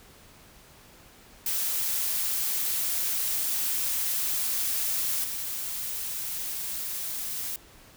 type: noise with level steps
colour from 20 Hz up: blue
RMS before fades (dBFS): -28 / -33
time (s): 1.46-7.56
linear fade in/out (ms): 2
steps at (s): 5.24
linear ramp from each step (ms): 2
effects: pink hiss -53 dBFS RMS until 7.96 s